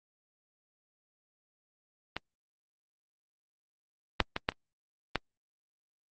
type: clicks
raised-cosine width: 0.3 ms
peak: -17 / -6 / -14 / -9 / -30 / -10 dBFS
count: 6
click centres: 2.166 / 4.203 / 4.364 / 4.489 / 4.52 / 5.157 s
effects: Opus 24 kbps